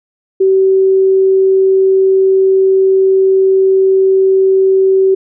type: tone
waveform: sine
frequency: 382.7 Hz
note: G4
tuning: 42 cents flat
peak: -6 dBFS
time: 0.4-5.15 s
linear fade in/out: 10 ms
effects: none